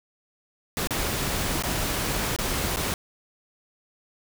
pink noise with dropouts, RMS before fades -27 dBFS, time 0.77-2.94 s, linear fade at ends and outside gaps 1 ms, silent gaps 0.873-0.907 / 1.624-1.636 / 2.363-2.387 / 2.761-2.769 s, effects none

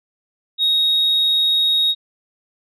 sine tone, 3761 Hz, A#7, 15 cents sharp, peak -12 dBFS, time 0.58-1.95 s, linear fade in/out 50 ms, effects tanh soft clip ceiling -11 dBFS

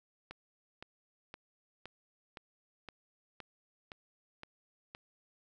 click train, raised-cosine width 0.3 ms, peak -29 dBFS, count 10, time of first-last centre 0.31-4.949 s, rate 1.94 Hz, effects none

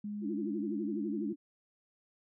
sine tone with pitch glide, 207.7 to 209.6 Hz, G#3 to G#3, 0 to +16 cents, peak -36 dBFS, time 0.04-1.33 s, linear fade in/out 5 ms, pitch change +16 cents, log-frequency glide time 0.25-1.15 s
sine tone with vibrato, 312.6 Hz, D#4, 8 cents sharp, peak -34 dBFS, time 0.21-1.36 s, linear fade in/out 50 ms, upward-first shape sine, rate 12 Hz, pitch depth 200 cents each way
effects none

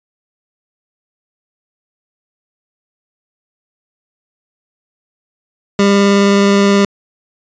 25% pulse tone with vibrato, 200 Hz, G3, 35 cents sharp, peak -4 dBFS, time 5.79-6.85 s, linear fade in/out 2 ms, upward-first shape sine, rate 19 Hz, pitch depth 9 cents each way, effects resampled to 16000 Hz

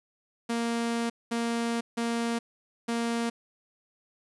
sawtooth tone bursts at uneven times, 233.1 Hz, A#3, in tune, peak -23 dBFS, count 4, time 0.49-1.1 / 1.31-1.81 / 1.97-2.39 / 2.88-3.3 s, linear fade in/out 10 ms, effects resampled to 24000 Hz + 10-bit

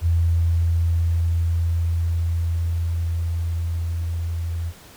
sine tone with level ramp, 84 Hz, E2, 33 cents sharp, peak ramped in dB -15 to -23 dBFS, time 0.01-4.73 s, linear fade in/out 50 ms, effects pink hiss -46 dBFS RMS until 4.96 s

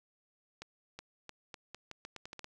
accelerating click train, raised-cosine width 0.2 ms, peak -27 dBFS, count 12, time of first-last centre 0.62-2.444 s, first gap 370 ms, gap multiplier 0.82, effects none

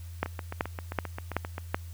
two click trains, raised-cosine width 0.5 ms, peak -20 / -11 dBFS, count 11 / 5, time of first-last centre 0.26-1.581 / 0.23-1.745 s, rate 7.57 / 2.64 Hz, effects added 85 Hz sine -39 dBFS peak until 1.93 s + white hiss -56 dBFS RMS until 1.93 s

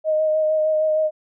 sine tone with vibrato, 622.3 Hz, D#5, in tune, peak -16 dBFS, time 0.04-1.11 s, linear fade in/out 50 ms, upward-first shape sine, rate 6.5 Hz, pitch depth 17 cents each way, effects none

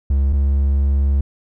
triangle tone pair in turn, 68.7 / 69.38 Hz, C#2 / C#2, -15 / +2 cents, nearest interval unison, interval 17 cents, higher second, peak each -11 dBFS, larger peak neither, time 0.1-0.33 / 0.33-1.21 s, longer second, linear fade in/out 5 ms, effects none

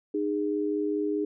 sine tone pair together, 305.7 / 410.5 Hz, D#4 / G#4, -30 / -20 cents, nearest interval perfect fourth, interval 510 cents, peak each -28 dBFS, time 0.14-1.25 s, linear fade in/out 5 ms, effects none

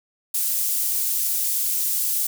pink high-pass noise, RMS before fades -23 dBFS, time 0.34-2.27 s, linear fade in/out 5 ms, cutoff 11000 Hz, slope 12 dB/octave, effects none

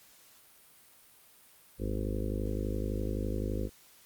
harmonic tone, 51.8 Hz, G#1, 4 cents flat, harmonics 1 / 2 / 4 / 5 / 6 / 7 / 8 / 9 / 10, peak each -34 / -37 / -40 / -41 / -42 / -42 / -43 / -44 / -44 dBFS, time 1.78-3.7 s, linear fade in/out 50 ms, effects white hiss -59 dBFS RMS until 4.05 s + Opus 48 kbps

